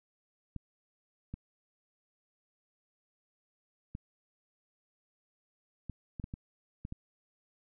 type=clicks; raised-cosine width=5 ms; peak=-27 dBFS; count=9; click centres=0.563 / 1.34 / 3.951 / 5.897 / 6.198 / 6.241 / 6.339 / 6.851 / 6.924 s; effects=none